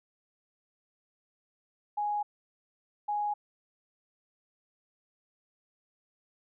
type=tone pair in turn; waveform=sine; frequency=830.6 / 830.6 Hz; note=G#5 / G#5; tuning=0 / 0 cents; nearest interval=unison; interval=0 cents; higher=neither; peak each=-28 dBFS; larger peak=neither; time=1.97-2.23 / 3.08-3.34 s; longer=neither; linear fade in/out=10 ms; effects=none